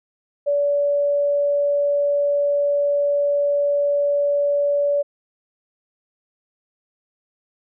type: tone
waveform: sine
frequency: 574 Hz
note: D5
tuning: 40 cents flat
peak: -16 dBFS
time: 0.46-5.03 s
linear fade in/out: 20 ms
effects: none

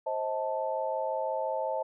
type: chord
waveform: sine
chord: A diminished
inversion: first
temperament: just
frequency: 528 / 633.6 / 880 Hz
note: C5 / Eb5 / A5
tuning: +16 / +31 / 0 cents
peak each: -33 dBFS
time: 0.06-1.83 s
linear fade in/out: 10 ms
effects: none

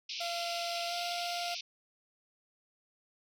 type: band-pass noise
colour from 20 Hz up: white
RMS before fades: -40 dBFS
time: 0.09-1.61 s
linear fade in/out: 5 ms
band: 2300 to 5700 Hz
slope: 96 dB/octave
type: tone with pitch glide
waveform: 40% pulse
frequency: 687 to 697.4 Hz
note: F5 to F5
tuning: -29 to -3 cents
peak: -35 dBFS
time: 0.2-1.55 s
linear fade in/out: 10 ms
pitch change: +26 cents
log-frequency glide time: 0.88-0.93 s
effects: none

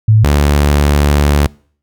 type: tone pair in turn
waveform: sine / sawtooth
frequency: 108.8 / 72.62 Hz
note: A2 / D2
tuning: -19 / -19 cents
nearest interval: perfect fifth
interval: 700 cents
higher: first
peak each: -4 dBFS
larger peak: neither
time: 0.08-0.24 / 0.24-1.47 s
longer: second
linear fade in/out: 5 ms
effects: noise-tail reverb RT60 0.5 s tail -25 dB re dry

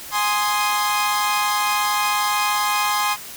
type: chord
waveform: sawtooth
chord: Ab major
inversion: none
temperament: equal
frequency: 830.6 / 1046.5 / 1244.5 Hz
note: Ab5 / C6 / Eb6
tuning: 0 / 0 / 0 cents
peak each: -19 / -18 / -21 dBFS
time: 0.11-3.17 s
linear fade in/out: 50 ms
effects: white hiss -36 dBFS RMS until 3.36 s

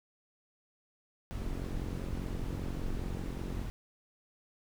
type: noise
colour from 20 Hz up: brown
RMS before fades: -38 dBFS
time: 1.31-3.7 s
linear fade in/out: 0 ms
type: click train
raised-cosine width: 3 ms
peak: -28 dBFS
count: 100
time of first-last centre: 1.42-3.615 s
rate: 45.1 Hz
effects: none

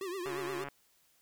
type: tone with vibrato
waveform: square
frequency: 370 Hz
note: F#4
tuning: in tune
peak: -37 dBFS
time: 0.01-0.64 s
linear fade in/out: 2 ms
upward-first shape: triangle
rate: 8.5 Hz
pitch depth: 150 cents each way
type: click train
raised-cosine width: 0.5 ms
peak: -27 dBFS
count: 61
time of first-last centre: 0.26-0.686 s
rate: 141 Hz
effects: white hiss -69 dBFS RMS until 1.21 s

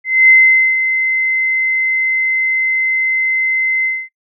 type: tone with ADSR envelope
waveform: sine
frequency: 2062 Hz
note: C7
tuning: 26 cents flat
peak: -3 dBFS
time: 0.04-4.09 s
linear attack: 250 ms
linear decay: 470 ms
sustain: -9 dB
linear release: 240 ms
effects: noise-tail reverb RT60 0.1 s tail -24 dB re dry

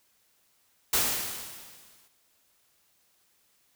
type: noise with exponential decay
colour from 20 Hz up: white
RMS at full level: -23 dBFS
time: 0.93-2.08 s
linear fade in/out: 5 ms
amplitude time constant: 250 ms
effects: white hiss -68 dBFS RMS until 3.75 s

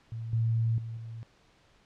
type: tone with level steps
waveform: sine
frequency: 113.8 Hz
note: A#2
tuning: 41 cents flat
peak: -34 / -24 / -35 / -38 dBFS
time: 0.12-1.23 s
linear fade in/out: 0 ms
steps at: 0.33 / 0.78 / 0.97 s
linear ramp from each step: 2 ms
effects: pink hiss -63 dBFS RMS until 1.85 s + low-pass 5000 Hz 12 dB/octave

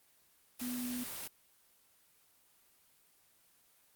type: tone in noise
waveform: sine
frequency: 246.9 Hz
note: B3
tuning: in tune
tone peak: -37 dBFS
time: 0.61-1.04 s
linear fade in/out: 10 ms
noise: white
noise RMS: -43 dBFS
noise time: 0.59-1.28 s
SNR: +3 dB
effects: white hiss -68 dBFS RMS until 3.95 s + Opus 24 kbps

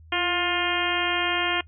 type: harmonic tone with a mistuned harmonic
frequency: 353.5 Hz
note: F4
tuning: 21 cents sharp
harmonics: 1 / 2 / 3 / 4 / 5 / 6 / 7 / 8 / 9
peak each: -31 / -31 / -31 / -31 / -31 / -31 / -31 / -31 / -31 dBFS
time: 0.12-1.61 s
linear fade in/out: 5 ms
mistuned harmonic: 1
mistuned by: -47 cents
effects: noise-tail reverb RT60 0.1 s tail -22 dB re dry + added 80 Hz sine -46 dBFS peak until 1.67 s

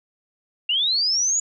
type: linear sweep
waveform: sine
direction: up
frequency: 2749 to 6920 Hz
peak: -18 dBFS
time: 0.69-1.4 s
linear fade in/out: 5 ms
effects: none

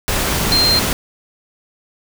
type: tone in noise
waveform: sine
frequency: 4170 Hz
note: C8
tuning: 7 cents flat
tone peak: -12 dBFS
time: 0.52-0.79 s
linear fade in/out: 0 ms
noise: pink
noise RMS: -18 dBFS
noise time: 0.08-0.93 s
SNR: +3 dB
effects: none

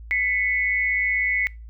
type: tone pair together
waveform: sine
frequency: 1999 / 2202 Hz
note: B6 / C#7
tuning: +20 / -12 cents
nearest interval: major second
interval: 168 cents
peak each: -22 dBFS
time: 0.11-1.47 s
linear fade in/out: 0 ms
effects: noise-tail reverb RT60 0.3 s tail -25 dB re dry + added 56 Hz sine -37 dBFS peak until 1.69 s

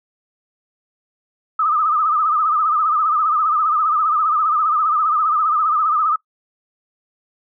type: tone with vibrato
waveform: sine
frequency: 1244.5 Hz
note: D#6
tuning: in tune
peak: -14 dBFS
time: 1.59-6.16 s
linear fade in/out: 5 ms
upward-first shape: sine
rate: 15 Hz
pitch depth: 91 cents each way
effects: noise-tail reverb RT60 0.1 s tail -21 dB re dry

